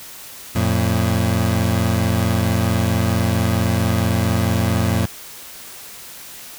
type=tone pair together; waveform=25% pulse; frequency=88.85 / 113.3 Hz; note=F2 / A#2; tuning=+30 / -49 cents; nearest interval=major third; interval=421 cents; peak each=-15 dBFS; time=0.55-5.06 s; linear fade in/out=10 ms; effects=white hiss -37 dBFS RMS until 6.58 s